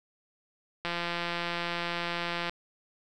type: click train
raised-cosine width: 0.3 ms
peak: -16 dBFS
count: 284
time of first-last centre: 0.85-2.495 s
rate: 172 Hz
effects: none